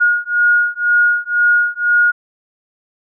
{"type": "beating tone pair", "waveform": "sine", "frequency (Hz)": [1436, 1438], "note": ["F6", "F#6"], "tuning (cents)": [48, -50], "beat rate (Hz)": 2, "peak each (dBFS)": -14, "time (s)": [0, 2.12], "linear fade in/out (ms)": 20, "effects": []}